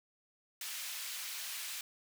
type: high-pass noise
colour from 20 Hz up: pink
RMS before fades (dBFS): -42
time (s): 0.61-1.81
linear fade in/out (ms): 2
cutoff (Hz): 2300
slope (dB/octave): 12
effects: none